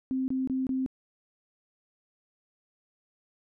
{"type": "tone bursts", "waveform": "sine", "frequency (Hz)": 261.6, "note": "C4", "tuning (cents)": 0, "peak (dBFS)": -26, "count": 4, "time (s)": [0.11, 0.862], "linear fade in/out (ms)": 0, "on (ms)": 170, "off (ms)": 24, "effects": []}